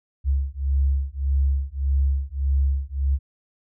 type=beating tone pair; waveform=sine; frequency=67.8 / 69.5 Hz; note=C#2 / C#2; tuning=-38 / +5 cents; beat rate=1.7 Hz; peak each=-22 dBFS; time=0.24-3.19 s; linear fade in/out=50 ms; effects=none